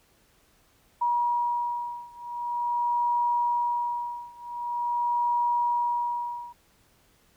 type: beating tone pair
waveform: sine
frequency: 958 / 958.45 Hz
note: A#5 / A#5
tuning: +47 / +48 cents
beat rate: 0.45 Hz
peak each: -27 / -28 dBFS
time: 1.01-6.53 s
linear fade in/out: 10 ms
effects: pink hiss -63 dBFS RMS until 7.36 s